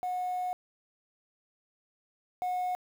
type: tone pair in turn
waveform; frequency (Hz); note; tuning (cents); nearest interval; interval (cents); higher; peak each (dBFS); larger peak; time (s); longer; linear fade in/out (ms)
sine; 728 / 728; F#5 / F#5; -28 / -28; unison; 0; neither; -28 / -26; second; 0.03-0.53 / 2.42-2.75; first; 0
effects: tanh soft clip ceiling -28 dBFS + 9-bit